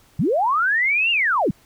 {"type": "linear two-way sweep", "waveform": "sine", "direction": "up then down", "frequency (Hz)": [116.3, 2844, 116.3], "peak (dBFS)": -16, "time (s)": [0.19, 1.51], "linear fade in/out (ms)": 5, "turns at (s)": 1.11, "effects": ["pink hiss -55 dBFS RMS until 1.65 s"]}